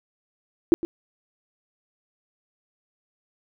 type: tone with echo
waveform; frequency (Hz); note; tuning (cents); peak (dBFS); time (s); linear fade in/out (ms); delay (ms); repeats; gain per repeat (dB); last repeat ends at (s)
sine; 337.6; E4; +41; -10; 0.72-0.74; 0; 110; 1; -15; 0.85
effects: none